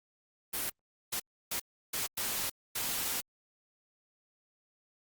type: noise bursts at uneven times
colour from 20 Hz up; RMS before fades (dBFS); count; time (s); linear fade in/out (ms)
white; -34; 6; 0.53-0.7 / 1.12-1.2 / 1.51-1.6 / 1.93-2.07 / 2.17-2.5 / 2.75-3.21; 10
effects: Opus 32 kbps